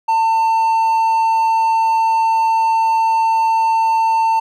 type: tone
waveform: triangle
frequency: 898 Hz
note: A5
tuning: 35 cents sharp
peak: -10 dBFS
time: 0.08-4.4 s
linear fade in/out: 10 ms
effects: none